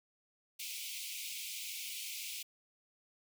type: high-pass noise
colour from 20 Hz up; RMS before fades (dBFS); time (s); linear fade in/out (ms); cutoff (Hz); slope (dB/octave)
pink; -43; 0.59-2.43; 10; 2200; 96
effects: none